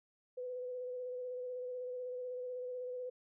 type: tone with vibrato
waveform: sine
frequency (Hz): 500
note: B4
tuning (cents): +21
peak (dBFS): -39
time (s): 0.37-3.1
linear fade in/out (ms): 10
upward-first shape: square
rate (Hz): 16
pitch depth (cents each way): 18
effects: none